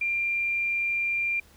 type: tone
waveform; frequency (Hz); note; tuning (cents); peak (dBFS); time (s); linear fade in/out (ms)
sine; 2383; D7; +25; -24; 0.01-1.4; 5
effects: added 73 Hz sine -59 dBFS peak until 1.56 s + pink hiss -57 dBFS RMS until 1.56 s